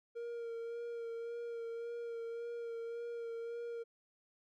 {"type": "tone with vibrato", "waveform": "triangle", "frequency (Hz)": 466.2, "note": "A#4", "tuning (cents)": 0, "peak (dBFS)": -38, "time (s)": [0.15, 3.84], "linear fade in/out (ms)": 20, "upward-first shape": "sine", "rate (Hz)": 1.8, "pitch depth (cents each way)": 21, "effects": []}